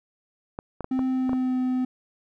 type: clicks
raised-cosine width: 1 ms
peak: -18 dBFS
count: 6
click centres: 0.589 / 0.807 / 0.844 / 0.992 / 1.294 / 1.332 s
type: tone with pitch glide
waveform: triangle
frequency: 260 to 254.8 Hz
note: C4 to C4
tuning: -11 to -46 cents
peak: -20 dBFS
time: 0.91-1.85 s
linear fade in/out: 5 ms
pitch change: -35 cents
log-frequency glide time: 1.04-1.58 s
effects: none

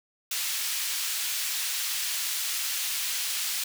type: high-pass noise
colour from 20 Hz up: pink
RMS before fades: -30 dBFS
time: 0.31-3.64 s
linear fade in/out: 5 ms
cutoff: 2800 Hz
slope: 12 dB/octave
effects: none

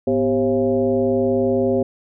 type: tone with frequency modulation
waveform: sine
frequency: 392.9 Hz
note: G4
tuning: 4 cents sharp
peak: -15 dBFS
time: 0.07-1.83 s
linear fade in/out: 5 ms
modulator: 144 Hz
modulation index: 1.4
effects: none

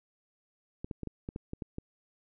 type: clicks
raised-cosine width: 3 ms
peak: -24 dBFS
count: 9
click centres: 0.845 / 0.912 / 1.033 / 1.073 / 1.289 / 1.361 / 1.534 / 1.622 / 1.784 s
effects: none

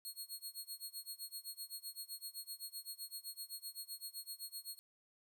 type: tone with tremolo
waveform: 15% pulse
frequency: 4300 Hz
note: C8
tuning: 47 cents sharp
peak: -36 dBFS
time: 0.05-4.79 s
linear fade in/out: 0 ms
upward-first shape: sine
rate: 7.8 Hz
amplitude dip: 95%
effects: 13-bit

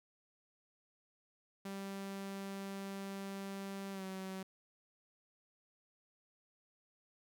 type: tone with pitch glide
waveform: sawtooth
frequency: 196 to 189.87 Hz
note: G3 to F#3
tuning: 0 to +45 cents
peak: -38 dBFS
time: 1.65-4.43 s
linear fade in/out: 5 ms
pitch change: -55 cents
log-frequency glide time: 3.92-4.03 s
effects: none

